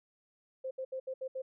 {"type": "tone bursts at uneven times", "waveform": "sine", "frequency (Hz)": 523.3, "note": "C5", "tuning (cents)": 0, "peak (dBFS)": -35, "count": 6, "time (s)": [[0.64, 0.71], [0.78, 0.85], [0.92, 1], [1.07, 1.14], [1.21, 1.28], [1.35, 1.42]], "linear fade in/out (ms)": 10, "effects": []}